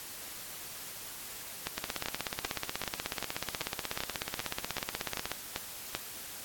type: two click trains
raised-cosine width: 0.2 ms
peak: -15 / -15 dBFS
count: 59 / 12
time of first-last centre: 1.78-5.317 / 1.67-5.95 s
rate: 16.4 / 2.57 Hz
effects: white hiss -44 dBFS RMS until 6.44 s + AAC 64 kbps